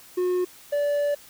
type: tone pair in turn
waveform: triangle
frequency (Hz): 361.7 / 579.5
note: F#4 / D5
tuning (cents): -39 / -23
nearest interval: minor sixth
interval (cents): 816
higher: second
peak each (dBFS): -19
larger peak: neither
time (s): 0.17-0.45 / 0.72-1.15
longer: second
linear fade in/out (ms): 10
effects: white hiss -49 dBFS RMS until 1.29 s